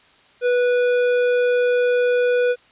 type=tone with tanh clipping; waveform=sine; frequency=491.1 Hz; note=B4; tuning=10 cents flat; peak=-17 dBFS; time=0.41-2.56 s; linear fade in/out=50 ms; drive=13 dB; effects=white hiss -53 dBFS RMS until 2.71 s + resampled to 8000 Hz